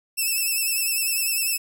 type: tone with vibrato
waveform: 5% pulse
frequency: 2637 Hz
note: E7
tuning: in tune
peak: -13 dBFS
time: 0.17-1.58 s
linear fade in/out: 20 ms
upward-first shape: triangle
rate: 10 Hz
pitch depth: 56 cents each way
effects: none